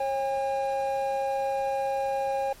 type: tone pair together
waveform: triangle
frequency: 544 / 807 Hz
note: C#5 / G#5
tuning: -33 / -50 cents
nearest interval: perfect fifth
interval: 683 cents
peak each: -26 dBFS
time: 0-2.53 s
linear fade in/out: 5 ms
effects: pink hiss -51 dBFS RMS until 2.6 s + MP3 64 kbps